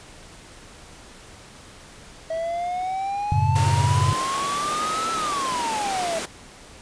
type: exponential two-way sweep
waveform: triangle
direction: up then down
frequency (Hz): 644 to 1333 to 644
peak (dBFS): -22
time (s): 2.3-6.19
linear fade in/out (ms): 5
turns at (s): 5.12
type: chord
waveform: sine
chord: F# minor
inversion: none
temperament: equal with one note detuned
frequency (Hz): 93.14 / 110 / 138.59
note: F#2 / A2 / C#3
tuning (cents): +12 / 0 / 0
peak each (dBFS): -22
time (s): 3.32-4.13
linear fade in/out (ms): 0
type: high-pass noise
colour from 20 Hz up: pink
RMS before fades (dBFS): -30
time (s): 3.55-6.26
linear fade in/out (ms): 10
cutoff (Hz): 270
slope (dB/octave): 12
effects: pink hiss -45 dBFS RMS until 6.81 s + resampled to 22050 Hz